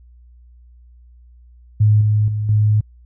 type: tone with level steps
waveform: sine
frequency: 106.2 Hz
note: G#2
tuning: 39 cents sharp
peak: -9 / -12 / -18 / -11 dBFS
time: 1.8-2.81 s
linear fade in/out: 10 ms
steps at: 2.01 / 2.28 / 2.49 s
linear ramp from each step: 2 ms
effects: added 60 Hz sine -43 dBFS peak until 3.05 s